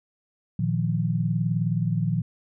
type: chord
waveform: sine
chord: Bb suspended fourth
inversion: none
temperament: just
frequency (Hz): 116.54 / 155.39 / 174.81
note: Bb2 / Eb3 / F3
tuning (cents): 0 / -2 / +2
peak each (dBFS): -26 / -26 / -26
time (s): 0.59-2.22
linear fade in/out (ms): 5
effects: none